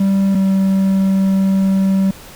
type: tone pair in turn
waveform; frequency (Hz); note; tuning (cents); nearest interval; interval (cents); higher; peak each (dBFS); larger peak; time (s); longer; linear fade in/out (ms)
triangle; 195.1 / 192.75; G3 / G3; -8 / -29; unison; 21; first; -9; neither; 0-0.35 / 0.35-2.11; second; 5
effects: pink hiss -38 dBFS RMS until 2.35 s